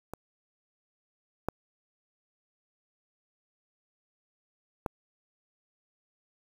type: clicks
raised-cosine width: 1 ms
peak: -23 / -14 / -16 dBFS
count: 3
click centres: 0.136 / 1.486 / 4.862 s
effects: 7-bit